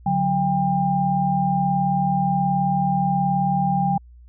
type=tone cluster; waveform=sine; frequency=145.4 / 184.1 / 799 Hz; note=D3 / F#3 / G5; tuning=-17 / -8 / +33 cents; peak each=-25 / -22 / -20 dBFS; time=0.06-3.98 s; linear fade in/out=5 ms; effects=added 60 Hz sine -43 dBFS peak until 4.28 s